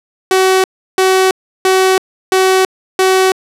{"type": "tone bursts", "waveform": "sawtooth", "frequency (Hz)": 377.1, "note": "F#4", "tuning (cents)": 33, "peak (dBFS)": -4, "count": 5, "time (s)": [0.31, 3.32], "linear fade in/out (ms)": 2, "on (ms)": 330, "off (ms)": 340, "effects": ["low-pass 12000 Hz 12 dB/octave"]}